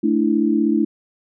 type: chord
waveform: sine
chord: A suspended fourth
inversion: none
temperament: equal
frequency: 220 / 293.7 / 329.6 Hz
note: A3 / D4 / E4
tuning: 0 / 0 / 0 cents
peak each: -19 dBFS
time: 0.03-0.85 s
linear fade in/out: 10 ms
effects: none